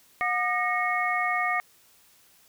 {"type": "tone cluster", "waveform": "sine", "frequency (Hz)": [725, 1213, 1870, 2191], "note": ["F#5", "D#6", "A#6", "C#7"], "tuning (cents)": [-35, -44, 5, -21], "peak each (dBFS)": -29, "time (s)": [0.21, 1.6], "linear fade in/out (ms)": 0, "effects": ["white hiss -59 dBFS RMS until 2.48 s"]}